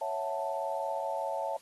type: chord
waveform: sine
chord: F# minor seventh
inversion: second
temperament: equal with one note detuned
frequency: 554.4 / 659.3 / 740 / 883.1 Hz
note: C#5 / E5 / F#5 / A5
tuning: 0 / 0 / 0 / +6 cents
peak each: -36 / -36 / -40 / -35 dBFS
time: 0.01-1.57 s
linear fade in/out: 5 ms
effects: white hiss -59 dBFS RMS until 1.61 s + AAC 32 kbps